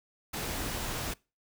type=noise; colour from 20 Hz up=pink; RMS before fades=-35 dBFS; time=0.33-1.14 s; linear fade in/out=10 ms; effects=noise-tail reverb RT60 0.3 s tail -24 dB re dry